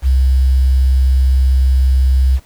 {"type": "tone with quantisation", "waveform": "sine", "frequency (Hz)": 65.41, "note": "C2", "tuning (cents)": 0, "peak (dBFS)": -8, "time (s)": [0.02, 2.4], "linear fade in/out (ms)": 50, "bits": 6, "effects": ["pink hiss -50 dBFS RMS until 2.45 s"]}